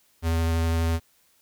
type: tone with vibrato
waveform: square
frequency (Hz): 82.41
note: E2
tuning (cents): 0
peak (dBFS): -22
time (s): 0.22-1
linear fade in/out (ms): 50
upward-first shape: triangle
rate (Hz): 12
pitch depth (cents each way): 11
effects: white hiss -63 dBFS RMS until 1.41 s